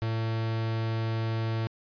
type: tone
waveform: 45% pulse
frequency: 112.5 Hz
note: A2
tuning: 39 cents sharp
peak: -27 dBFS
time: 0.02-1.67 s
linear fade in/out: 0 ms
effects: resampled to 11025 Hz